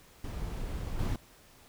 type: noise with level steps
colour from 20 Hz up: brown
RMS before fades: -36 / -31 dBFS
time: 0.24-1.16 s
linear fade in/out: 2 ms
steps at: 0.99 s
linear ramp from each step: 2 ms
effects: pink hiss -58 dBFS RMS until 1.68 s